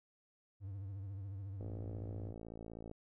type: tone with vibrato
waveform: triangle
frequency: 98 Hz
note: G2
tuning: in tune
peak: -40 dBFS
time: 0.6-2.34 s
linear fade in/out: 50 ms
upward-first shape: triangle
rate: 14 Hz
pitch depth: 95 cents each way
type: click train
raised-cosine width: 2 ms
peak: -35 dBFS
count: 74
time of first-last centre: 1.61-2.914 s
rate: 56 Hz
effects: none